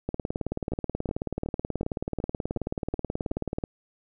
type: two click trains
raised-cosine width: 2 ms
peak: -19 / -15 dBFS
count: 8 / 67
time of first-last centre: 0.72-3.313 / 0.09-3.638 s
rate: 2.7 / 18.6 Hz
effects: none